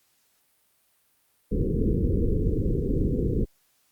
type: low-pass noise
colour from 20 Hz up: pink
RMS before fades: -24 dBFS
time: 1.51-3.45 s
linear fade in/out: 10 ms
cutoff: 490 Hz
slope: 96 dB/octave
effects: white hiss -67 dBFS RMS until 3.91 s + Opus 48 kbps